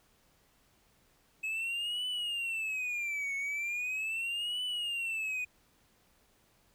triangle tone with vibrato, 2571 Hz, E7, 44 cents flat, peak -31 dBFS, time 1.43-5.45 s, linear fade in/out 10 ms, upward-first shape triangle, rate 0.39 Hz, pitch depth 270 cents each way, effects pink hiss -68 dBFS RMS until 6.74 s

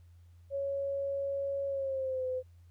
sine tone with pitch glide, 554.4 to 511.3 Hz, C#5 to C5, 0 to -40 cents, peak -31 dBFS, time 0.5-2.43 s, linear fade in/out 50 ms, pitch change -140 cents, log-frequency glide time 1.67-2.26 s, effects added 86 Hz sine -54 dBFS peak until 2.7 s + pink hiss -75 dBFS RMS until 2.7 s

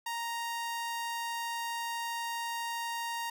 sawtooth tone, 932.3 Hz, A#5, in tune, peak -30 dBFS, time 0.06-3.3 s, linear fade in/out 5 ms, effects none

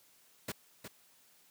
pink noise with echo, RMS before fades -38 dBFS, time 0.48-0.52 s, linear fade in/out 5 ms, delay 360 ms, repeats 1, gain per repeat -8 dB, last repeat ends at 0.88 s, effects white hiss -65 dBFS RMS until 1.5 s + high-pass 100 Hz 12 dB/octave

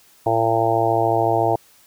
harmonic tone, 113.8 Hz, A#2, 41 cents flat, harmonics 1 / 3 / 4 / 5 / 6 / 7 / 8, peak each -26 / -24 / -24 / -26 / -20 / -22 / -26 dBFS, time 0.26-1.56 s, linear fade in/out 5 ms, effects white hiss -53 dBFS RMS until 1.86 s

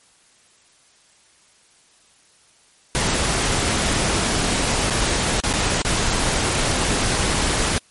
pink noise with dropouts, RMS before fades -20 dBFS, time 2.95-7.78 s, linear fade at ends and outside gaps 0 ms, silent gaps 4.9-4.906 / 5.402-5.437 / 5.529-5.537 / 5.819-5.849 s, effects white hiss -55 dBFS RMS until 7.9 s + MP3 48 kbps

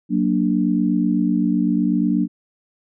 sine chord, Gb augmented, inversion none, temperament equal, 185 / 233.1 / 293.7 Hz, Gb3 / Bb3 / D4, 0 / 0 / 0 cents, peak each -20 dBFS, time 0.09-2.28 s, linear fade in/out 50 ms, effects none

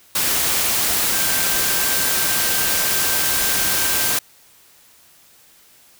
sine tone in noise, 1568 Hz, G6, in tune, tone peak -29 dBFS, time 1.13-4.17 s, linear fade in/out 5 ms, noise white, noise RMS -19 dBFS, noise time 0.15-4.19 s, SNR -13 dB, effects white hiss -51 dBFS RMS until 5.99 s

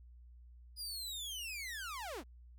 sawtooth linear sweep, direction down, 4978 to 183.1 Hz, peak -38 dBFS, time 0.76-2.24 s, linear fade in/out 50 ms, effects added 60 Hz sine -54 dBFS peak until 2.58 s

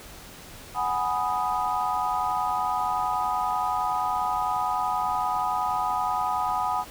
sine chord, G# minor seventh, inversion third, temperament equal, 740 / 830.6 / 987.8 / 1244.5 Hz, F#5 / G#5 / B5 / D#6, 0 / 0 / 0 / 0 cents, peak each -29 dBFS, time 0.74-6.85 s, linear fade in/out 50 ms, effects pink hiss -44 dBFS RMS until 6.9 s

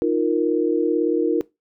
sine chord, Eb suspended second, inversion none, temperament equal, 311.1 / 349.2 / 466.2 Hz, Eb4 / F4 / Bb4, 0 / 0 / 0 cents, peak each -22 / -21 / -21 dBFS, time 0.02-1.41 s, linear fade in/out 0 ms, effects noise-tail reverb RT60 0.2 s tail -20 dB re dry

